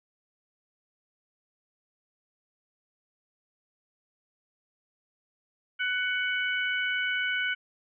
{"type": "harmonic tone", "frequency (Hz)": 746, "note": "F#5", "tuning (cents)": 14, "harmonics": [2, 3, 4], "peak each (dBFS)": [-28, -32, -34], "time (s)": [5.79, 7.55], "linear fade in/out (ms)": 20, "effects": []}